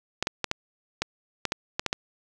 clicks, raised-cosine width 0.2 ms, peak -8 dBFS, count 10, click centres 0.226 / 0.271 / 0.443 / 0.514 / 1.02 / 1.453 / 1.521 / 1.795 / 1.863 / 1.929 s, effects none

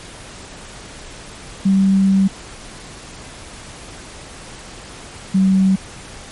sine tone pair in turn, 193.4 / 190.74 Hz, G3 / G3, -23 / -47 cents, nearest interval unison, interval 24 cents, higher first, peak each -10 dBFS, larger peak neither, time 1.65-2.28 / 5.34-5.76 s, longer first, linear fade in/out 10 ms, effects pink hiss -36 dBFS RMS until 6.31 s + MP3 48 kbps

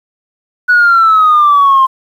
sine exponential sweep, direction down, 1480 to 1048 Hz, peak -3 dBFS, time 0.68-1.87 s, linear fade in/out 20 ms, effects tanh soft clip ceiling -1 dBFS + 7-bit

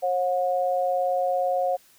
sine tone pair together, 541 / 723.4 Hz, C#5 / F#5, -42 / -39 cents, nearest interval perfect fourth, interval 503 cents, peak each -24 dBFS, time 0.02-1.77 s, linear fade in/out 20 ms, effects white hiss -57 dBFS RMS until 1.98 s

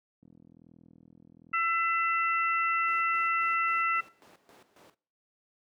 click train, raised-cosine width 5 ms, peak -28 dBFS, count 54, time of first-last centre 0.23-1.516 s, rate 41.2 Hz
harmonic tone, 670 Hz, E5, 28 cents sharp, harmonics 2 / 3 / 4, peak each -27 / -31 / -33 dBFS, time 1.53-4.01 s, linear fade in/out 10 ms
brown noise with tremolo, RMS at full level -45 dBFS, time 2.87-4.95 s, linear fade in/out 10 ms, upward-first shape square, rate 3.7 Hz, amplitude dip 75%
effects noise-tail reverb RT60 0.6 s tail -26 dB re dry + high-pass 400 Hz 12 dB/octave

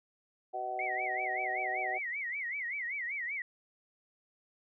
harmonic tone, 125.6 Hz, B2, 30 cents sharp, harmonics 3 / 4 / 5 / 6, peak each -44 / -47 / -41 / -35 dBFS, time 0.53-1.99 s, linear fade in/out 20 ms
sine tone with vibrato, 2076 Hz, C7, 14 cents flat, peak -34 dBFS, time 0.79-3.42 s, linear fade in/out 2 ms, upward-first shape sine, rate 5.2 Hz, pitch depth 190 cents each way
effects none

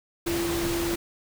sine tone in noise, 340 Hz, F4, 46 cents flat, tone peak -26 dBFS, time 0.26-0.96 s, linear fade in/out 10 ms, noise pink, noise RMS -31 dBFS, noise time 0.26-0.96 s, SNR +2 dB, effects none

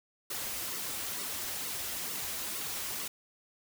white noise with flanger, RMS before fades -37 dBFS, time 0.3-3.08 s, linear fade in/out 5 ms, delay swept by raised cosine 1.2 to 7 ms, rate 2.2 Hz, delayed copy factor -0.65, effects none

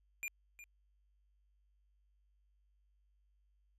square tone with echo, 2402 Hz, D7, 38 cents sharp, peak -39 dBFS, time 0.23-0.28 s, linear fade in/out 0 ms, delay 360 ms, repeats 1, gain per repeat -13 dB, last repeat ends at 0.64 s, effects added 50 Hz sine -70 dBFS peak until 3.78 s + resampled to 32000 Hz

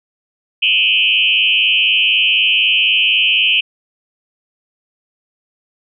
sine tone with frequency modulation, 2794 Hz, F7, in tune, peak -10 dBFS, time 0.62-3.61 s, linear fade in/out 10 ms, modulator 104 Hz, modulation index 3.1, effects none

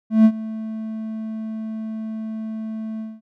triangle tone with ADSR envelope, 220 Hz, A3, in tune, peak -5 dBFS, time 0.1-3.21 s, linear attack 150 ms, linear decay 63 ms, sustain -19 dB, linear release 210 ms, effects none

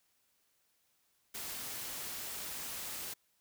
white noise, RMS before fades -42 dBFS, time 1.34-3.14 s, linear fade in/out 10 ms, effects white hiss -75 dBFS RMS until 3.4 s

